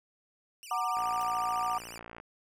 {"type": "tone with vibrato", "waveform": "15% pulse", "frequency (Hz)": 2637, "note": "E7", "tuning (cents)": 0, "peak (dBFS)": -38, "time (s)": [0.63, 1.98], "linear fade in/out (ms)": 0, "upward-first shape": "sine", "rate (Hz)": 14, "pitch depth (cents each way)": 230}
{"type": "chord", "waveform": "sine", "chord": "Gb augmented", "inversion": "none", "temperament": "equal with one note detuned", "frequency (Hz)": [740, 932.3, 1189], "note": ["Gb5", "Bb5", "D6"], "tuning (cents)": [0, 0, 21], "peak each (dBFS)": [-33, -35, -31], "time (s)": [0.71, 1.78], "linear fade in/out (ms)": 2}
{"type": "click train", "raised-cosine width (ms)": 0.5, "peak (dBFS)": -29, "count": 72, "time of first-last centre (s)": [0.97, 2.201], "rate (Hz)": 57.7}
{"type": "noise with exponential decay", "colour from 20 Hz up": "white", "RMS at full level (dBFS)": -45, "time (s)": [1.21, 1.29], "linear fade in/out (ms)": 0, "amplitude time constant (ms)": 16}
{"effects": []}